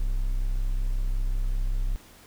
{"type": "tone", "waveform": "triangle", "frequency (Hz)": 32.7, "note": "C1", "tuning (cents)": 0, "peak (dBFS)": -21, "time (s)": [0, 1.96], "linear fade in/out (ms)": 0, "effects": ["pink hiss -52 dBFS RMS until 2.26 s"]}